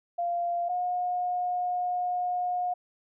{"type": "tone pair in turn", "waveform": "sine", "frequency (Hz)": [694, 719], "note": ["F5", "F#5"], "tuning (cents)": [-11, -50], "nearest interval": "minor second", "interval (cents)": 61, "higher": "second", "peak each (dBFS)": -26, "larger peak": "neither", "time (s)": [[0.18, 0.69], [0.69, 2.74]], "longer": "second", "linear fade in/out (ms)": 10, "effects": []}